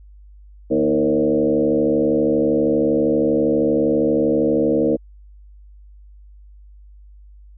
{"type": "tone with frequency modulation", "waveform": "sine", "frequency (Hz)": 392, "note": "G4", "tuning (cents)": 0, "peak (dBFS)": -14, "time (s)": [0.7, 4.97], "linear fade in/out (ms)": 20, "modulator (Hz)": 72.6, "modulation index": 2.3, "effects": ["added 50 Hz sine -41 dBFS peak until 7.57 s"]}